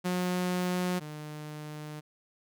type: tone pair in turn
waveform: sawtooth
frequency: 180.5 / 151.34 Hz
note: F#3 / D#3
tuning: -43 / -48 cents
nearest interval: minor third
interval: 305 cents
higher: first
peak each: -24 / -35 dBFS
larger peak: first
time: 0.04-1 / 1-2.01 s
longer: second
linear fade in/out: 20 ms
effects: none